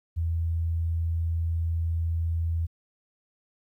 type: tone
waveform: sine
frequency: 82.9 Hz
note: E2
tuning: 10 cents sharp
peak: -24 dBFS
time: 0.16-2.67 s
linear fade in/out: 20 ms
effects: 11-bit